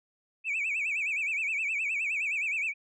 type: tone with vibrato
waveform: sine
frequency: 2445 Hz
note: D#7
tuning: 31 cents flat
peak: -26 dBFS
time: 0.44-2.74 s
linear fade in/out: 50 ms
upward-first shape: sine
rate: 9.6 Hz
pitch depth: 160 cents each way
effects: tanh soft clip ceiling -25 dBFS